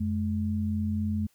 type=tone pair together; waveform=sine; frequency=89.3 / 212.8 Hz; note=F2 / G#3; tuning=+39 / +42 cents; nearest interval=octave + minor third; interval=1503 cents; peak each=-29 / -28 dBFS; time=0-1.27 s; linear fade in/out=10 ms; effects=white hiss -67 dBFS RMS until 1.34 s